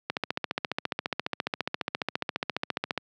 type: click train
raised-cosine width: 0.3 ms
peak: -11 dBFS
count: 43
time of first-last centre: 0.1-2.977 s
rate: 14.6 Hz
effects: high-pass 150 Hz 12 dB/octave